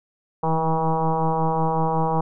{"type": "tone with frequency modulation", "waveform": "sine", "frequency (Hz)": 482.7, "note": "B4", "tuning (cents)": -40, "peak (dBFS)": -18, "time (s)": [0.43, 2.21], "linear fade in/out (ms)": 5, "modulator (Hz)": 160, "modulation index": 3.4, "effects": []}